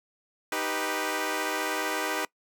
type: chord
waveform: 10% pulse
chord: Eb augmented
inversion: none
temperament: equal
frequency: 311.1 / 392 / 493.9 Hz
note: Eb4 / G4 / B4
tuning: 0 / 0 / 0 cents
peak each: -24 dBFS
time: 0.52-2.25 s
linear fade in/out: 2 ms
effects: noise-tail reverb RT60 0.1 s tail -23 dB re dry